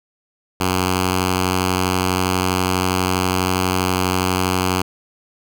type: tone with notch filter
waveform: 5% pulse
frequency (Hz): 92.3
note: F#2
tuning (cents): -4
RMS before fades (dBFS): -19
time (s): 0.6-4.82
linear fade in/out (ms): 5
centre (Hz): 580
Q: 1.6
effects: none